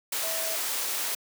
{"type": "tone in noise", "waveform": "sine", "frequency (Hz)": 650, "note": "E5", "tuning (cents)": -24, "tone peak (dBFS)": -35, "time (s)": [0.23, 0.56], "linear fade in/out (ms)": 5, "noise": "white", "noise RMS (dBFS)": -30, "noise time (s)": [0.12, 1.15], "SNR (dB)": -8, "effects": ["high-pass 400 Hz 12 dB/octave"]}